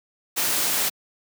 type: noise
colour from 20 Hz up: white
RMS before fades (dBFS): -23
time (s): 0.36-0.9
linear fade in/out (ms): 20
effects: high-pass 150 Hz 12 dB/octave